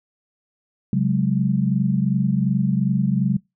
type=chord; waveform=sine; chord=C# suspended fourth; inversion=none; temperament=equal with one note detuned; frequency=135.66 / 185 / 207.7 Hz; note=C#3 / F#3 / G#3; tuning=-37 / 0 / 0 cents; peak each=-21 / -20 / -22 dBFS; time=0.93-3.37 s; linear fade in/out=2 ms; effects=noise-tail reverb RT60 0.2 s tail -24 dB re dry